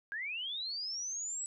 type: linear sweep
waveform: sine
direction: up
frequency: 1578 to 7902 Hz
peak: -36 dBFS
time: 0.12-1.46 s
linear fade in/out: 0 ms
effects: none